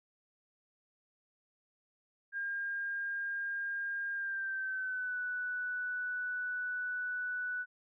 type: tone with pitch glide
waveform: sine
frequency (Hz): 1610 to 1484.9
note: G6 to F#6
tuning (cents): +46 to +6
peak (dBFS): -34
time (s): 2.32-7.66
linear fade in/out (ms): 50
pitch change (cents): -140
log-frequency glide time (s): 4.13-5.18
effects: none